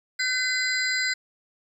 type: tone cluster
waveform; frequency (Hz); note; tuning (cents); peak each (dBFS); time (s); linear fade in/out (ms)
sine; 1526 / 2031 / 4100 / 4843 / 7430; G6 / B6 / C8 / D#8 / A#8; -47 / +48 / -36 / -48 / -7; -28 / -27 / -31 / -30 / -34; 0.19-1.14; 10
effects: 9-bit